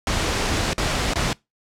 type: noise with dropouts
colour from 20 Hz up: pink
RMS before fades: -22 dBFS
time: 0.07-1.33 s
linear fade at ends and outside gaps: 1 ms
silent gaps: 0.733-0.78 / 1.136-1.157 s
effects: noise-tail reverb RT60 0.2 s tail -23 dB re dry + low-pass 7000 Hz 12 dB/octave